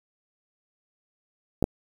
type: clicks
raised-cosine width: 2 ms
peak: -9 dBFS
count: 2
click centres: 1.626 / 1.641 s
effects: 7-bit